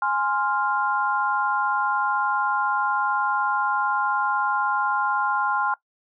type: chord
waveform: sine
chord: F minor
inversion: first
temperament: equal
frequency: 830.6 / 1046.5 / 1396.9 Hz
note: Ab5 / C6 / F6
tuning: 0 / 0 / 0 cents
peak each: -25 dBFS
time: 0.02-5.74 s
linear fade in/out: 2 ms
effects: noise-tail reverb RT60 0.1 s tail -19 dB re dry